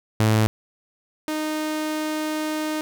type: tone pair in turn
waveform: sawtooth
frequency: 109.1 / 308.6 Hz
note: A2 / D#4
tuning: -14 / -14 cents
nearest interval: octave + tritone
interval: 1800 cents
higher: second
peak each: -12 / -20 dBFS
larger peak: first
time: 0.2-0.47 / 1.28-2.81 s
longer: second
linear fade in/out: 0 ms
effects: none